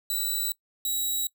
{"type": "tone pair in turn", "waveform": "5% pulse", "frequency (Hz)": [3951, 3874], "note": ["B7", "B7"], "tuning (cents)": [0, -34], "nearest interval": "unison", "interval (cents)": 34, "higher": "first", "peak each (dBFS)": -18, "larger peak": "neither", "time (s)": [[0.1, 0.52], [0.85, 1.27]], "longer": "neither", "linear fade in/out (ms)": 2, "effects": ["noise-tail reverb RT60 0.1 s tail -22 dB re dry"]}